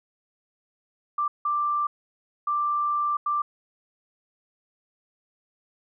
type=tone bursts at uneven times; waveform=sine; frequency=1179 Hz; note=D6; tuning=6 cents sharp; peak=-22 dBFS; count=4; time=1.18-1.28 / 1.45-1.87 / 2.47-3.17 / 3.26-3.42 s; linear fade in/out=5 ms; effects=none